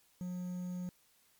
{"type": "tone with quantisation", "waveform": "triangle", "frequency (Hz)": 180, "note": "F#3", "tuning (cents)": -47, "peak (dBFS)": -35, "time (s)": [0.21, 0.89], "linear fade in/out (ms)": 0, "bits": 10, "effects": ["white hiss -69 dBFS RMS until 1.39 s", "MP3 96 kbps"]}